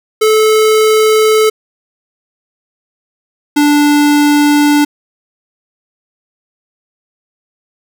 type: tone pair in turn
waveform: square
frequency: 434.2 / 293 Hz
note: A4 / D4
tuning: -23 / -4 cents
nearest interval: perfect fifth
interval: 681 cents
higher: first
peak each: -7 dBFS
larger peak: neither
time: 0.21-1.5 / 3.56-4.85 s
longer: neither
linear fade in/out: 10 ms
effects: none